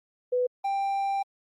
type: tone pair in turn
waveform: sine / triangle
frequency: 497.1 / 789.1 Hz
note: B4 / G5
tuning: +11 / +11 cents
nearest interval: minor sixth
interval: 800 cents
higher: second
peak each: -22 / -23 dBFS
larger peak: first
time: 0.32-0.47 / 0.64-1.23 s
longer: second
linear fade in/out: 10 ms
effects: Opus 32 kbps